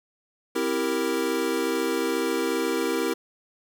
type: chord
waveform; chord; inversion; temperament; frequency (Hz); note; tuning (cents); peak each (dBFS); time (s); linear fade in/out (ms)
square; C dominant seventh; none; equal; 261.6 / 329.6 / 392 / 466.2; C4 / E4 / G4 / Bb4; 0 / 0 / 0 / 0; -32 / -29 / -30 / -29; 0.55-3.14; 10
effects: none